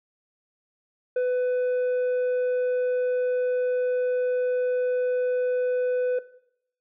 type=tone with tanh clipping; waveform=sine; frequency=500 Hz; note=B4; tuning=21 cents sharp; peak=-22 dBFS; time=1.16-6.19 s; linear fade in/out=5 ms; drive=5 dB; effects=noise-tail reverb RT60 0.7 s tail -17 dB re dry